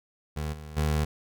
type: tone with level steps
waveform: 25% pulse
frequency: 76 Hz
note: D#2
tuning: 40 cents flat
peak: -26 / -36 / -20 dBFS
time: 0.36-1.05 s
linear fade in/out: 10 ms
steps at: 0.52 / 0.76 s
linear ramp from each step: 20 ms
effects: none